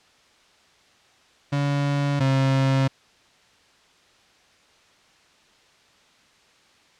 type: tone pair in turn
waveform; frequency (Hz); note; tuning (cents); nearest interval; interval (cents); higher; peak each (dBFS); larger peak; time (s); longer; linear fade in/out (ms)
35% pulse; 142.3 / 134.31; C#3 / C3; +46 / +46; minor second; 100; first; -19 / -16; second; 1.52-2.2 / 2.2-2.88; neither; 10
effects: white hiss -57 dBFS RMS until 6.99 s + low-pass 5000 Hz 12 dB/octave